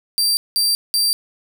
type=tone bursts; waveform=sawtooth; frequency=4699 Hz; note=D8; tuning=in tune; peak=-12 dBFS; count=3; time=0.18-1.13 s; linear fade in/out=0 ms; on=190 ms; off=190 ms; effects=none